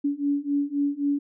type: beating tone pair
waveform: sine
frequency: 283.2 / 287 Hz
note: C#4 / D4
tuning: +37 / -40 cents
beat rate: 3.8 Hz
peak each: -26 / -25 dBFS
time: 0.04-1.19 s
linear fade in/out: 10 ms
effects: none